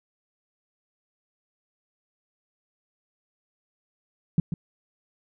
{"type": "tone with echo", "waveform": "sine", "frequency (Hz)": 164.6, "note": "E3", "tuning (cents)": -2, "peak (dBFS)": -15, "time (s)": [4.38, 4.4], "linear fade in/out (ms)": 2, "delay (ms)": 140, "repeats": 1, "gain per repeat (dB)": -9, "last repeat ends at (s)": 4.54, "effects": []}